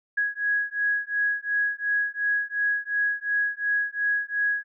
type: beating tone pair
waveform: sine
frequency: 1661.2 / 1664 Hz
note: G#6 / G#6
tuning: 0 / +3 cents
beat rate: 2.8 Hz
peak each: -26 dBFS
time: 0.17-4.64 s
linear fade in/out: 10 ms
effects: none